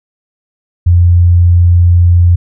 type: tone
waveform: sine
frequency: 87.31 Hz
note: F2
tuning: in tune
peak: -3 dBFS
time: 0.86-2.36 s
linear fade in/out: 10 ms
effects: none